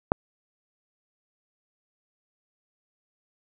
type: click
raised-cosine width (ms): 1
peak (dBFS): -5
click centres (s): 0.119
effects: none